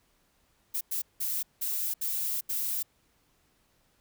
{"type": "noise bursts at uneven times", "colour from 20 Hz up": "violet", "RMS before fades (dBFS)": -31, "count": 6, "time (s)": [[0.74, 0.81], [0.91, 1.02], [1.2, 1.43], [1.61, 1.94], [2.01, 2.41], [2.49, 2.83]], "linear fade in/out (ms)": 10, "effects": ["pink hiss -69 dBFS RMS until 4 s"]}